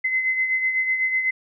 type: beating tone pair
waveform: sine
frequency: 2048 / 2056 Hz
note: C7 / C7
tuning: -38 / -31 cents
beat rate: 8 Hz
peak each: -20 / -29 dBFS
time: 0.04-1.31 s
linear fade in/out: 10 ms
effects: none